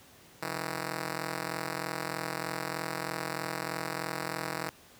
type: ring-modulated tone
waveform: 5% pulse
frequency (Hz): 160.9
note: E3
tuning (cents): -42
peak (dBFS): -19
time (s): 0.42-4.69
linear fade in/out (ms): 0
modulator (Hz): 21.6
effects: pink hiss -56 dBFS RMS until 4.99 s + high-pass 80 Hz 12 dB/octave